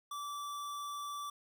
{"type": "tone", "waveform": "square", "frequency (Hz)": 1161, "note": "D6", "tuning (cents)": -20, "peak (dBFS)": -40, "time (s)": [0.11, 1.3], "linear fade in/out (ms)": 5, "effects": []}